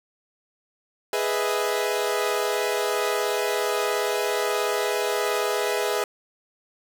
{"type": "chord", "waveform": "sawtooth", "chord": "E major seventh", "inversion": "first", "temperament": "equal", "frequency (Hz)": [415.3, 493.9, 622.3, 659.3], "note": ["G#4", "B4", "D#5", "E5"], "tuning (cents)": [0, 0, 0, 0], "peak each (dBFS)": [-22, -24, -27, -27], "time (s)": [1.13, 6.04], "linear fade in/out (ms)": 2, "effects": []}